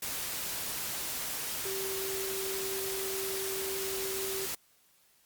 sine tone in noise, 386 Hz, G4, 27 cents flat, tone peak -36 dBFS, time 1.65-4.46 s, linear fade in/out 5 ms, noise white, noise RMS -36 dBFS, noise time 0.02-4.55 s, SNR -3 dB, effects white hiss -66 dBFS RMS until 5.25 s + Opus 48 kbps

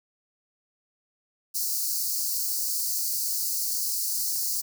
white high-pass noise, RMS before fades -28 dBFS, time 1.54-4.62 s, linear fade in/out 20 ms, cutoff 4300 Hz, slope 96 dB/octave, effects none

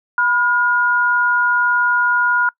sine tone pair together, 985.3 / 1427 Hz, B5 / F6, -4 / +37 cents, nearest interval tritone, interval 641 cents, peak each -19 / -13 dBFS, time 0.18-2.49 s, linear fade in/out 2 ms, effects noise-tail reverb RT60 0.1 s tail -25 dB re dry

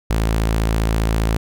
sawtooth tone, 55 Hz, A1, in tune, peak -12 dBFS, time 0.1-1.37 s, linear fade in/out 5 ms, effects none

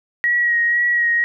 sine tone with vibrato, 1902 Hz, A#6, 34 cents sharp, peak -14 dBFS, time 0.24-1.24 s, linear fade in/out 0 ms, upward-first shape sine, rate 2 Hz, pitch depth 23 cents each way, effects none

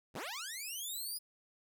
10% pulse linear sweep, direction up, 47.38 to 5020 Hz, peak -32 dBFS, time 0.14-1.19 s, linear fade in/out 20 ms, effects none

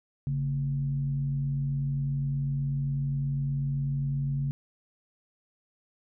sine tone with frequency modulation, 140 Hz, C#3, 18 cents sharp, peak -26 dBFS, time 0.27-4.51 s, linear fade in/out 0 ms, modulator 87.8 Hz, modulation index 0.39, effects none

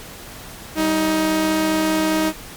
sawtooth tone pair together, 194.7 / 314.5 Hz, G3 / D#4, -12 / +19 cents, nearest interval minor sixth, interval 831 cents, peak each -22 / -13 dBFS, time 0.75-2.33 s, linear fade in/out 50 ms, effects pink hiss -37 dBFS RMS until 2.56 s + MP3 96 kbps

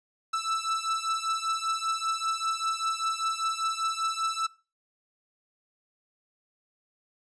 45% pulse beating tone pair, 1318.5 / 1323.6 Hz, E6 / E6, 0 / +7 cents, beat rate 5.1 Hz, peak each -30 dBFS, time 0.33-4.47 s, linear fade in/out 10 ms, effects noise-tail reverb RT60 0.3 s tail -19 dB re dry + resampled to 22050 Hz

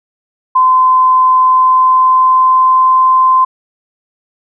sine tone with pitch glide, 1028 to 1036.3 Hz, C6 to C6, -31 to -17 cents, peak -5 dBFS, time 0.55-3.45 s, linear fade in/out 10 ms, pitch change +14 cents, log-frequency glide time 1.32-3.11 s, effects none

